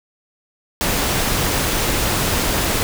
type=noise; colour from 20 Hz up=pink; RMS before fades=-19 dBFS; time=0.81-2.83 s; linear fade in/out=0 ms; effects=none